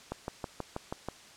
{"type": "click train", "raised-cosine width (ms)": 1, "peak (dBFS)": -20, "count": 7, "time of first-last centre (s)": [0.12, 1.086], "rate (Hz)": 6.21, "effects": ["white hiss -53 dBFS RMS until 1.36 s", "low-pass 7000 Hz 12 dB/octave"]}